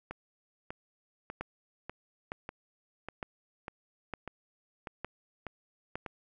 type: two click trains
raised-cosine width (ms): 0.5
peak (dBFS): -21 / -24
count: 6 / 11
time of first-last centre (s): 1.41-5.955 / 0.11-6.062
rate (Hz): 1.1 / 1.68
effects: none